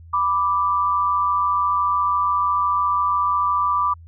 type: tone pair together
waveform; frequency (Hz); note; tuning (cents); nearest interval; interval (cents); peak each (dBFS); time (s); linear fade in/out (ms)
sine; 988.8 / 1174.7; B5 / D6; +2 / 0; minor third; 298; -22 / -18; 0.13-3.94; 10
effects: added 83 Hz sine -40 dBFS peak until 4.07 s